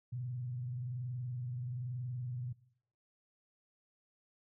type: tone with frequency modulation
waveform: sine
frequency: 124 Hz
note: B2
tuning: 7 cents sharp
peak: -37 dBFS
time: 0.12-2.53 s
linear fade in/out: 10 ms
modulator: 21.1 Hz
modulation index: 0.36
effects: noise-tail reverb RT60 0.7 s tail -22 dB re dry